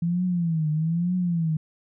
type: tone with vibrato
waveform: sine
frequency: 166.7 Hz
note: E3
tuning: 20 cents sharp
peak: -21 dBFS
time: 0.02-1.57 s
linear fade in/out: 5 ms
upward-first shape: triangle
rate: 1.1 Hz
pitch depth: 170 cents each way
effects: none